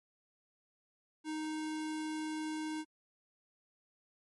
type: tone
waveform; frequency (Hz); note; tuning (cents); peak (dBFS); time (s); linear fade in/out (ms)
square; 310.8; D#4; -2; -37; 1.24-2.85; 50
effects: MP3 48 kbps